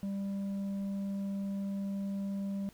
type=tone with tanh clipping; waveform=sine; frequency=197.4 Hz; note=G3; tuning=12 cents sharp; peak=-34 dBFS; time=0.03-2.69 s; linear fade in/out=0 ms; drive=5 dB; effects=pink hiss -61 dBFS RMS until 2.73 s